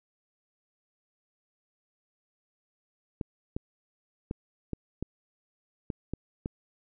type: clicks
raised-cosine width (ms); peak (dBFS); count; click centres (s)
3; -19; 8; 3.212 / 3.565 / 4.311 / 4.733 / 5.026 / 5.902 / 6.136 / 6.459
effects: none